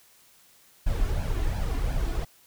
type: noise with flanger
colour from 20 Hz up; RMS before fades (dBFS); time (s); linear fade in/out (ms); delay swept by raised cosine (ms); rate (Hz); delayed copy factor
brown; -26; 0.86-2.25; 10; 1.2 to 2.9; 2.8; +0.7
effects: white hiss -58 dBFS RMS until 2.46 s